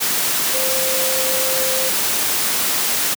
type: tone in noise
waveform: sine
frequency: 523.3 Hz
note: C5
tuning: in tune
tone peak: -23 dBFS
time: 0.53-1.9 s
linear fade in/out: 20 ms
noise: white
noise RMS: -19 dBFS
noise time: 0-3.15 s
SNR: -7 dB
effects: high-pass 150 Hz 12 dB/octave